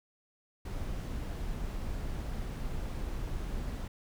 brown noise, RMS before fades -36 dBFS, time 0.65-3.88 s, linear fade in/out 5 ms, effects none

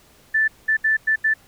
sine tone bursts at uneven times, 1760 Hz, A6, in tune, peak -15 dBFS, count 5, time 0.34-0.48 / 0.68-0.77 / 0.84-0.97 / 1.07-1.16 / 1.24-1.34 s, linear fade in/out 10 ms, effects pink hiss -53 dBFS RMS until 1.47 s

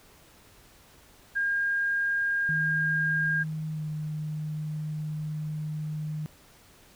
sine tone, 1615 Hz, G#6, 49 cents flat, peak -24 dBFS, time 1.35-3.44 s, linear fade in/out 20 ms
sine tone with pitch glide, 156.2 to 153.34 Hz, D#3 to D#3, +7 to -25 cents, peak -30 dBFS, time 2.49-6.26 s, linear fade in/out 0 ms, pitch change -32 cents, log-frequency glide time 3.71-3.83 s
effects pink hiss -56 dBFS RMS until 6.95 s

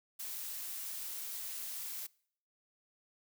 blue noise, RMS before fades -42 dBFS, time 0.19-2.07 s, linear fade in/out 10 ms, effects noise-tail reverb RT60 0.6 s tail -24 dB re dry

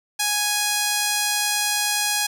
5% pulse tone, 830.6 Hz, G#5, in tune, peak -8 dBFS, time 0.19-2.27 s, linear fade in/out 10 ms, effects none

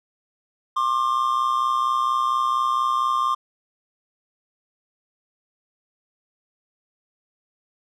triangle tone pair together, 1065.7 / 1190 Hz, C6 / D6, +31 / +22 cents, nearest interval major second, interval 191 cents, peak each -20 dBFS, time 0.76-3.35 s, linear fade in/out 10 ms, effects none

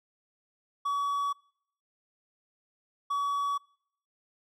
triangle tone pair in turn, 1134 / 1134 Hz, C#6 / C#6, +39 / +39 cents, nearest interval unison, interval 0 cents, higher neither, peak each -25 dBFS, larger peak neither, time 0.85-1.33 / 3.1-3.58 s, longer neither, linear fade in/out 10 ms, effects noise-tail reverb RT60 0.7 s tail -26 dB re dry

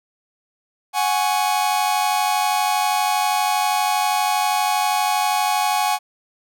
45% pulse chord, F# suspended second, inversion none, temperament just, 740 / 832.5 / 1110 Hz, F#5 / G#5 / C#6, 0 / +4 / +2 cents, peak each -22 / -20 / -26 dBFS, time 0.93-5.99 s, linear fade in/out 50 ms, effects none

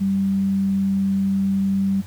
sine tone, 194.8 Hz, G3, 11 cents flat, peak -17 dBFS, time 0-2.02 s, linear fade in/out 20 ms, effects added 95 Hz sine -36 dBFS peak until 2.06 s + pink hiss -47 dBFS RMS until 2.06 s

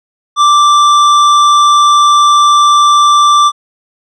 sine tone with tanh clipping, 1174.7 Hz, D6, in tune, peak -6 dBFS, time 0.36-3.52 s, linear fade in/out 50 ms, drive 17 dB, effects low-pass 7000 Hz 12 dB/octave

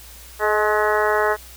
harmonic tone with a mistuned harmonic, 212.4 Hz, G#3, 39 cents sharp, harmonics 2 / 3 / 4 / 5 / 6 / 7 / 8 / 9, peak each -21 / -23 / -24 / -25 / -26 / -26 / -27 / -28 dBFS, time 0.39-1.37 s, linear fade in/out 50 ms, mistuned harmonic 3, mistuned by -20 cents, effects added 60 Hz sine -43 dBFS peak until 1.56 s + white hiss -43 dBFS RMS until 1.56 s

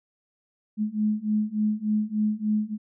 sine beating tone pair, 211.1 / 214.5 Hz, G#3 / A3, +29 / -44 cents, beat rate 3.4 Hz, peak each -26 / -25 dBFS, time 0.77-2.78 s, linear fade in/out 50 ms, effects none

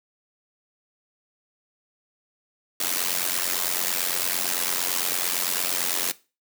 white noise with amplitude modulation, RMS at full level -22 dBFS, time 2.8-6.12 s, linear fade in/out 5 ms, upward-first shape sine, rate 88.9 Hz, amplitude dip 85%, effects noise-tail reverb RT60 0.3 s tail -19 dB re dry + high-pass 200 Hz 12 dB/octave

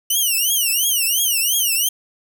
5% pulse tone with vibrato, 2935 Hz, F#7, 15 cents flat, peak -8 dBFS, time 0.1-1.89 s, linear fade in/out 5 ms, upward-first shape triangle, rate 2.9 Hz, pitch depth 220 cents each way, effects none

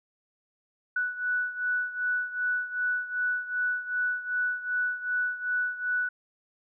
sine beating tone pair, 1480 / 1482.6 Hz, F#6 / F#6, 0 / +3 cents, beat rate 2.6 Hz, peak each -28 / -32 dBFS, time 0.96-6.09 s, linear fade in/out 5 ms, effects none

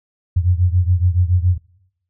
sine beating tone pair, 87.31 / 94.41 Hz, F2 / F#2, 0 / +35 cents, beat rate 7.1 Hz, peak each -14 / -17 dBFS, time 0.36-1.58 s, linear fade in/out 10 ms, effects noise-tail reverb RT60 0.8 s tail -23 dB re dry

